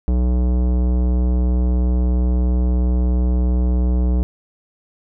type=tone with tanh clipping; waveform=sine; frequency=61.5 Hz; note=B1; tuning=7 cents flat; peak=-16 dBFS; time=0.08-4.23 s; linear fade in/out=0 ms; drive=17 dB; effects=none